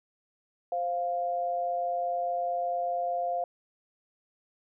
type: tone pair together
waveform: sine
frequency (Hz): 523.3 / 698.5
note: C5 / F5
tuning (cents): 0 / 0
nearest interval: perfect fourth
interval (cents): 500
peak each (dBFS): -34 / -28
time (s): 0.72-3.44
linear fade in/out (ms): 2
effects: none